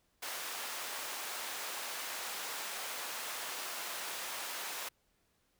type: high-pass noise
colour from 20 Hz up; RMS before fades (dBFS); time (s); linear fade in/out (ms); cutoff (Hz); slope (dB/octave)
pink; -41; 0.22-4.89; 10; 750; 12
effects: pink hiss -75 dBFS RMS until 5.59 s